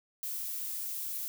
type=noise; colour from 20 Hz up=violet; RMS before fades=-37 dBFS; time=0.23-1.28 s; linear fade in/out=0 ms; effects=none